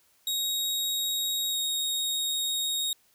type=tone with pitch glide; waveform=sawtooth; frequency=3779 to 3751 Hz; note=A#7 to A#7; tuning=+23 to +10 cents; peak=-24 dBFS; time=0.27-2.93 s; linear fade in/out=2 ms; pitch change=-13 cents; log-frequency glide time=1.49-1.56 s; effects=white hiss -65 dBFS RMS until 3.14 s